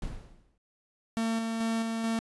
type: noise with exponential decay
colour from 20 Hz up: brown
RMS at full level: -32 dBFS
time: 0.02-0.58 s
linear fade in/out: 2 ms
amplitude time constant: 120 ms
type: tone with tremolo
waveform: 45% pulse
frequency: 226.4 Hz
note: A3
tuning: 50 cents sharp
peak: -27 dBFS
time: 1.17-2.19 s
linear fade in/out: 0 ms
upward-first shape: square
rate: 2.3 Hz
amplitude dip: 30%
effects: resampled to 24000 Hz